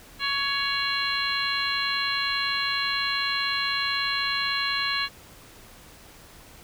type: harmonic tone with a mistuned harmonic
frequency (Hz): 558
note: C#5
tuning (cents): +11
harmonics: 2 / 3 / 4 / 5 / 6 / 7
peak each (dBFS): -31 / -30 / -32 / -32 / -34 / -29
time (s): 0.19-5.09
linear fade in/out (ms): 50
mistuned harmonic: 7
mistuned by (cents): +86
effects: pink hiss -49 dBFS RMS until 6.63 s